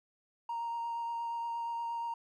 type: tone with vibrato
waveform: triangle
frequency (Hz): 932.3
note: A#5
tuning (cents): 0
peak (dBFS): -31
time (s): 0.49-2.14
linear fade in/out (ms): 5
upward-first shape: triangle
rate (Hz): 8.5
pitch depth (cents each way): 14
effects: tanh soft clip ceiling -30 dBFS